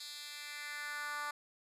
10% pulse tone with high-pass filter sweep, 293.7 Hz, D4, in tune, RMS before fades -43 dBFS, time 0-1.31 s, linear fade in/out 5 ms, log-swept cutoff 3900 to 1100 Hz, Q 2.1, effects resampled to 32000 Hz

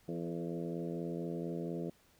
harmonic tone with a mistuned harmonic, 84.3 Hz, E2, 39 cents sharp, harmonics 2 / 3 / 4 / 5 / 6 / 7 / 8, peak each -40 / -44 / -42 / -44 / -47 / -50 / -52 dBFS, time 0.08-1.9 s, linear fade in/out 5 ms, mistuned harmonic 5, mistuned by +30 cents, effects pink hiss -67 dBFS RMS until 2.19 s

